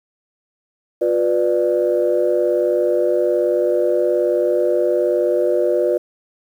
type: chord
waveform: sine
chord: B diminished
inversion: second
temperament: just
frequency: 355.6 / 493.9 / 592.7 Hz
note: F4 / B4 / D5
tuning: +31 / 0 / +16 cents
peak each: -18 dBFS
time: 1.01-5.98 s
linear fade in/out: 10 ms
effects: tanh soft clip ceiling -6 dBFS + 8-bit